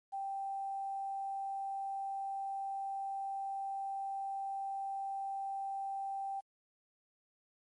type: tone with quantisation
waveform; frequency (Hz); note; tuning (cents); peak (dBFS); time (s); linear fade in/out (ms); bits
sine; 784; G5; 0; -36; 0.12-6.41; 20; 11
effects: MP3 48 kbps